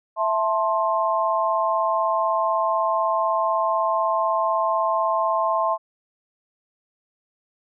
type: chord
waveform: sine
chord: A minor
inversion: second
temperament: just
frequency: 660 / 880 / 1056 Hz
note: E5 / A5 / C6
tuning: +2 / 0 / +16 cents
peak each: -23 / -25 / -22 dBFS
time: 0.16-5.78 s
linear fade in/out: 50 ms
effects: none